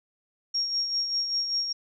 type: tone with tremolo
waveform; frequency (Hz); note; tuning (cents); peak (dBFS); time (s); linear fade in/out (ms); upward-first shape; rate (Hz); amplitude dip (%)
sine; 5570; F8; -5; -23; 0.54-1.73; 10; sine; 5.1; 50
effects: none